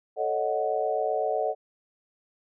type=chord; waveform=sine; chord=D# half-diminished seventh; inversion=second; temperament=equal; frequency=440 / 554.4 / 622.3 / 740 Hz; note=A4 / C#5 / D#5 / F#5; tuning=0 / 0 / 0 / 0 cents; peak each=-30 / -31 / -29 / -29 dBFS; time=0.16-1.55 s; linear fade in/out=50 ms; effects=none